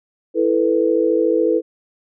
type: chord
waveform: sine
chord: E suspended fourth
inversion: none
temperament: equal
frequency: 329.6 / 440 / 493.9 Hz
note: E4 / A4 / B4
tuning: 0 / 0 / 0 cents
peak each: -18 dBFS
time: 0.34-1.62 s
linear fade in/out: 50 ms
effects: none